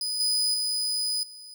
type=tone with level steps; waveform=35% pulse; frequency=4978 Hz; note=D#8; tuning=in tune; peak=-26 / -21 / -24 / -41 dBFS; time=0.01-1.54 s; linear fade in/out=2 ms; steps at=0.2 / 0.54 / 1.23 s; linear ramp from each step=2 ms; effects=none